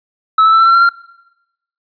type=tone with pitch steps; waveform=triangle; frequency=1300 / 1313.6 / 1327.3 / 1341.2 / 1355.2 / 1369.4 / 1383.7 Hz; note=E6 / E6 / E6 / E6 / E6 / F6 / F6; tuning=-24 / -6 / +12 / +30 / +48 / -34 / -16 cents; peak=-4 dBFS; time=0.38-0.891 s; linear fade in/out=5 ms; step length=73 ms; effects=noise-tail reverb RT60 0.9 s tail -22 dB re dry + resampled to 11025 Hz